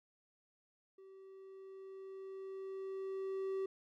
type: tone with level ramp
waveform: triangle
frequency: 384.8 Hz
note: G4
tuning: 32 cents flat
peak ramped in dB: -53 to -33 dBFS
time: 0.98-3.66 s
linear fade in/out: 5 ms
effects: none